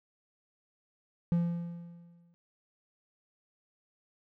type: tone with exponential decay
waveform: triangle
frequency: 171.3 Hz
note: F3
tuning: 33 cents flat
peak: -21 dBFS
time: 1.32-2.34 s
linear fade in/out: 0 ms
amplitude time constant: 220 ms
effects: none